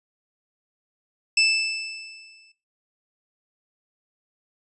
25% pulse tone with exponential decay, 2637 Hz, E7, in tune, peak -11 dBFS, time 1.37-2.52 s, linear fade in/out 5 ms, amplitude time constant 250 ms, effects noise-tail reverb RT60 0.3 s tail -17 dB re dry + resampled to 24000 Hz

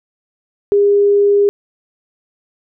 sine tone, 405.6 Hz, G#4, 41 cents flat, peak -8 dBFS, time 0.72-1.49 s, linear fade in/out 0 ms, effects none

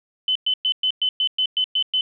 sine tone bursts, 3032 Hz, F#7, 42 cents sharp, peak -17 dBFS, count 10, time 0.28-2.01 s, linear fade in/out 2 ms, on 74 ms, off 110 ms, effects none

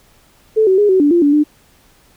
sine tone with pitch steps, 437.3 / 378 / 413.7 / 376.3 / 290.8 / 345.1 / 288.3 / 298.6 Hz, A4 / F#4 / G#4 / F#4 / D4 / F4 / D4 / D4, -11 / +37 / -7 / +29 / -17 / -21 / -32 / +29 cents, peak -8 dBFS, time 0.56-1.44 s, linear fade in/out 20 ms, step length 110 ms, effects pink hiss -51 dBFS RMS until 2.16 s

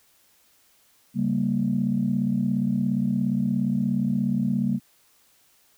sine chord, G diminished, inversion second, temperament equal, 138.59 / 196 / 233.1 Hz, Db3 / G3 / Bb3, 0 / 0 / 0 cents, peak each -28 / -24 / -24 dBFS, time 1.14-4.8 s, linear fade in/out 50 ms, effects tanh soft clip ceiling -12 dBFS + white hiss -61 dBFS RMS until 5.77 s

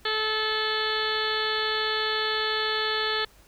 harmonic tone, 434.1 Hz, A4, 23 cents flat, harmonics 1 / 2 / 3 / 4 / 5 / 6 / 7 / 8 / 9 / 10, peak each -31 / -36 / -32 / -30 / -38 / -42 / -35 / -32 / -38 / -33 dBFS, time 0.05-3.25 s, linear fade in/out 5 ms, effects added 50 Hz sine -57 dBFS peak until 3.47 s + pink hiss -57 dBFS RMS until 3.47 s

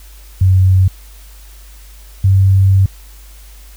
sine tone pair in turn, 93.7 / 96.33 Hz, F#2 / G2, +22 / -30 cents, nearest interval unison, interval 48 cents, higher second, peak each -6 / -6 dBFS, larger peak neither, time 0.41-0.88 / 2.24-2.86 s, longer second, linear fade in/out 5 ms, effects added 50 Hz sine -35 dBFS peak until 3.76 s + white hiss -44 dBFS RMS until 3.76 s

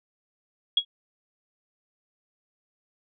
sine tone with exponential decay, 3322 Hz, G#7, in tune, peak -14 dBFS, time 0.77-0.85 s, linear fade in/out 5 ms, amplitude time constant 16 ms, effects none

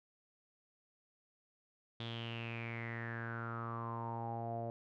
sawtooth tone with low-pass filter sweep, 115.8 Hz, A#2, 11 cents flat, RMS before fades -42 dBFS, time 2-4.7 s, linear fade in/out 0 ms, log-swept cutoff 3500 to 630 Hz, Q 8.5, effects none

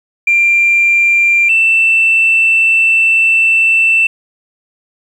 sine tone pair in turn, 2377 / 2669 Hz, D7 / E7, +20 / +21 cents, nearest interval major second, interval 201 cents, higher second, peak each -6 dBFS, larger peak neither, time 0.27-1.49 / 1.49-4.07 s, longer second, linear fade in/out 5 ms, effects tanh soft clip ceiling -2 dBFS + 7-bit

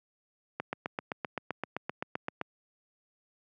click train, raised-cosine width 0.5 ms, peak -17 dBFS, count 15, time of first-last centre 0.6-2.413 s, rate 7.72 Hz, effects high-pass 150 Hz 12 dB/octave

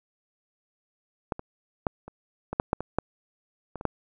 clicks, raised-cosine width 1 ms, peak -13 / -22 / -10 / -27 / -17 / -7 / -8 / -17 / -9 / -22 / -23 / -9 dBFS, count 12, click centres 1.322 / 1.394 / 1.868 / 2.08 / 2.53 / 2.599 / 2.731 / 2.806 / 2.986 / 3.757 / 3.811 / 3.853 s, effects none

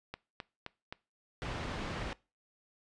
click train, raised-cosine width 0.3 ms, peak -24 dBFS, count 4, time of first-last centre 0.14-0.925 s, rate 3.82 Hz
pink low-pass noise, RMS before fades -39 dBFS, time 1.42-2.13 s, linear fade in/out 0 ms, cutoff 3200 Hz, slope 12 dB/octave
effects noise-tail reverb RT60 0.3 s tail -22 dB re dry + resampled to 22050 Hz

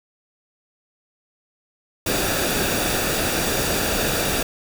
pink noise with comb filter, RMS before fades -22 dBFS, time 2.06-4.43 s, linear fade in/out 5 ms, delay 0.96 ms, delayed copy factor -0.5, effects none

